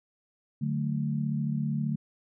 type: chord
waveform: sine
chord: D major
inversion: none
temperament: equal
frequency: 146.83 / 185 / 220 Hz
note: D3 / F#3 / A3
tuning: 0 / 0 / 0 cents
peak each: -29 / -35 / -31 dBFS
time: 0.61-1.96 s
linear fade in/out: 10 ms
effects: none